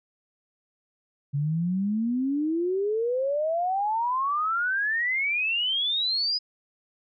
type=exponential sweep; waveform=sine; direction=up; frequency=138.59 to 5030 Hz; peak=-23 dBFS; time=1.33-6.39 s; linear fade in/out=20 ms; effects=none